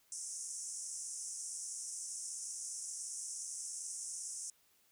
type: band-pass noise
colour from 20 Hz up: white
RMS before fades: -44 dBFS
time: 0.12-4.5 s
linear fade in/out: 2 ms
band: 5500 to 9900 Hz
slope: 96 dB/octave
effects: white hiss -71 dBFS RMS until 4.91 s